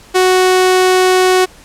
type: tone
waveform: sawtooth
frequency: 370 Hz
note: F#4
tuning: in tune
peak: -4 dBFS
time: 0.14-1.46 s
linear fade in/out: 20 ms
effects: pink hiss -41 dBFS RMS until 1.64 s + low-pass 11000 Hz 12 dB/octave